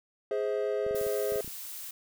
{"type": "chord", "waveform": "triangle", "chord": "Ab augmented", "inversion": "none", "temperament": "equal with one note detuned", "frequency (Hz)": [415.3, 523.3, 643.5], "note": ["Ab4", "C5", "E5"], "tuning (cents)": [0, 0, -42], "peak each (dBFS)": [-28, -31, -33], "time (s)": [0.31, 1.41], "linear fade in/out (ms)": 2}
{"type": "clicks", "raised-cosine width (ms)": 3, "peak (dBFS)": -32, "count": 9, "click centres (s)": [0.865, 0.91, 0.947, 1.013, 1.066, 1.322, 1.359, 1.446, 1.478]}
{"type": "noise", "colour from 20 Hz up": "blue", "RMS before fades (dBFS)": -41, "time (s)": [0.95, 1.91], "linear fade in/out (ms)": 5}
{"effects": []}